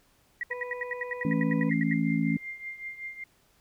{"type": "tone bursts", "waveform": "sine", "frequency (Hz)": 1925, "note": "B6", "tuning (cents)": -45, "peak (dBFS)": -28, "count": 16, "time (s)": [0.41, 1.933], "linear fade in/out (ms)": 2, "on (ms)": 23, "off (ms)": 77}
{"type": "harmonic tone", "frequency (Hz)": 493.9, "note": "B4", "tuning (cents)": 0, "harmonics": [1, 2, 4, 5], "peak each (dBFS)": [-36, -42, -48, -50], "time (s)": [0.5, 1.7], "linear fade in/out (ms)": 10}
{"type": "chord", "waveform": "sine", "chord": "A major", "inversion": "second", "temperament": "just", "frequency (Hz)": [165, 220, 275], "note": ["E3", "A3", "C#4"], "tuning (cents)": [2, 0, -14], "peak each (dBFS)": -28, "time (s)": [1.25, 2.37], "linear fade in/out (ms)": 2}
{"type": "tone with tremolo", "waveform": "sine", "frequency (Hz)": 2100, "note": "C7", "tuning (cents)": 6, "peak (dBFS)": -33, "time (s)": [1.69, 3.24], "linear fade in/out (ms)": 5, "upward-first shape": "triangle", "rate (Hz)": 5.3, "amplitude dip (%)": 80}
{"effects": ["pink hiss -65 dBFS RMS until 3.6 s"]}